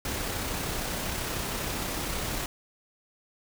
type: noise with amplitude modulation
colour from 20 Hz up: pink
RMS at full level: -31 dBFS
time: 0.05-2.46 s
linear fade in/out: 2 ms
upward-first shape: sine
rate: 32.8 Hz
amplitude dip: 25%
effects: none